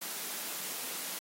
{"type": "high-pass noise", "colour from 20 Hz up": "white", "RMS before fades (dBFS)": -39, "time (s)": [0.01, 1.19], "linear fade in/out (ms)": 10, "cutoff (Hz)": 160, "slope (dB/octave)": 96, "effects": ["AAC 48 kbps"]}